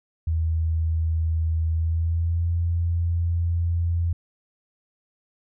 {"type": "tone with pitch glide", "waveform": "sine", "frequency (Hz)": [80.9, 85.07], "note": ["E2", "F2"], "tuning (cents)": [-32, -45], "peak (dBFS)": -20, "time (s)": [0.27, 4.13], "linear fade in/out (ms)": 5, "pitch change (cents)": 87, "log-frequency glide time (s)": [1.73, 2.49], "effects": []}